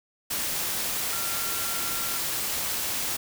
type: tone in noise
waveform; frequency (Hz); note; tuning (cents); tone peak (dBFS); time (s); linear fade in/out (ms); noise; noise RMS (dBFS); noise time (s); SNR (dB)
sine; 1373; F6; -30; -38; 1.12-2.18; 10; white; -29; 0.3-3.17; -12
effects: none